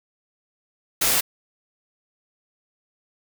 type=noise; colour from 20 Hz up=white; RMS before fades=-20 dBFS; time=1.01-1.21 s; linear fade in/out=10 ms; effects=none